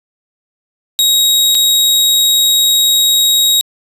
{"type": "tone with dropouts", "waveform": "sawtooth", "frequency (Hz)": 3794, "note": "A#7", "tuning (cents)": 30, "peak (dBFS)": -5, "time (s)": [0.99, 3.61], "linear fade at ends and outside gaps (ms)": 0, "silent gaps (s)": [1.547, 1.551], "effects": ["resampled to 32000 Hz"]}